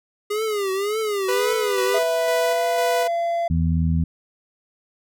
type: tone with vibrato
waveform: square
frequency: 409.4 Hz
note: G#4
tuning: 25 cents flat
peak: -22 dBFS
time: 0.3-1.99 s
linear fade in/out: 10 ms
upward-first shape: triangle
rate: 1.8 Hz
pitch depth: 150 cents each way
type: tone with tremolo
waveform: sawtooth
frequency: 493.9 Hz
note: B4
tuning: in tune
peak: -17 dBFS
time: 1.28-3.08 s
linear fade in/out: 10 ms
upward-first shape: square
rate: 2 Hz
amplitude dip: 30%
type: tone with pitch glide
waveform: triangle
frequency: 659.3 to 681.4 Hz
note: E5 to F5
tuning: 0 to -43 cents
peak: -18 dBFS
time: 1.94-3.48 s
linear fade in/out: 5 ms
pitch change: +57 cents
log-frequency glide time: 2.37-2.64 s
type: harmonic tone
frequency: 82 Hz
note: E2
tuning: 9 cents flat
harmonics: 1 / 2 / 3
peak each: -20 / -20 / -28 dBFS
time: 3.5-4.04 s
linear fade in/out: 5 ms
effects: none